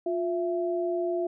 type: tone pair together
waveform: sine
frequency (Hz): 353.3 / 666.9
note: F4 / E5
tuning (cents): +20 / +20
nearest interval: major seventh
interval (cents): 1100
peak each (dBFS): -27 / -30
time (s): 0.06-1.27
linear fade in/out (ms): 5
effects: none